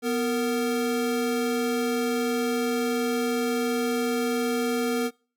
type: tone pair together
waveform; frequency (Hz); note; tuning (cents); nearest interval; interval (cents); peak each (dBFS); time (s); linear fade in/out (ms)
square; 246.8 / 461.4; B3 / A#4; -1 / -18; major seventh; 1083; -27; 0.02-5.11; 50
effects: noise-tail reverb RT60 0.4 s tail -25 dB re dry